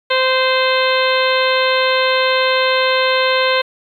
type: harmonic tone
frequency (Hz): 519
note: C5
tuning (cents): -14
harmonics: 1 / 2 / 3 / 4 / 5 / 6 / 7 / 8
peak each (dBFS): -16 / -19 / -21 / -22 / -23 / -24 / -24 / -25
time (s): 0.1-3.62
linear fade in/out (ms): 10
effects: 8-bit